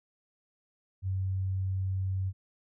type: tone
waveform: sine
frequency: 94.9 Hz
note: F#2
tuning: 44 cents sharp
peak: -28 dBFS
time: 1.02-2.33 s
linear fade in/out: 50 ms
effects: none